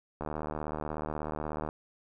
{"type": "click train", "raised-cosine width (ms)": 1, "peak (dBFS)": -21, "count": 114, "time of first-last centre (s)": [0.21, 1.689], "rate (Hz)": 76.4, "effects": []}